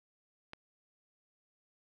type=click; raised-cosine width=0.3 ms; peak=-28 dBFS; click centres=0.534 s; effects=none